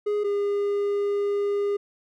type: tone pair in turn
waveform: triangle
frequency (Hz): 415.3 / 406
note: G#4 / G#4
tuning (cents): 0 / -39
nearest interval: unison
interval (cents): 39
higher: first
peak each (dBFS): -20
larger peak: neither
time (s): 0.06-0.24 / 0.24-1.77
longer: second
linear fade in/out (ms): 10
effects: none